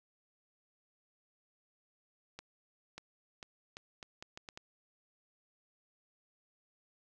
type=accelerating click train; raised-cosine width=0.2 ms; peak=-28 dBFS; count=9; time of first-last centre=2.39-4.575 s; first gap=590 ms; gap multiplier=0.76; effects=none